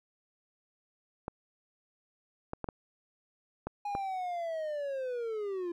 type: clicks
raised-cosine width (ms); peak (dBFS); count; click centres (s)
1; -21; 6; 1.281 / 2.534 / 2.643 / 2.688 / 3.67 / 3.951
type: linear sweep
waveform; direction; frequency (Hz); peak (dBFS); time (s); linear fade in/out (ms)
triangle; down; 828 to 338.6; -31; 3.85-5.72; 5
effects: none